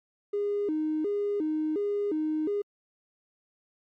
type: tone with vibrato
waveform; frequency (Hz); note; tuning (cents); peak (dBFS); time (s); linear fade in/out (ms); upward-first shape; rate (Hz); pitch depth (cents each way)
triangle; 355.9; F4; +33; -22; 0.33-2.62; 10; square; 1.4; 240
effects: tanh soft clip ceiling -23 dBFS + MP3 64 kbps